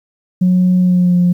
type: tone with pitch glide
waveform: sine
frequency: 182.1 to 177.12 Hz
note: F#3 to F3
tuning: -27 to +25 cents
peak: -7 dBFS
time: 0.41-1.33 s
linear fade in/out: 10 ms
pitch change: -48 cents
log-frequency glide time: 0.79-1.17 s
effects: tanh soft clip ceiling -5 dBFS + 8-bit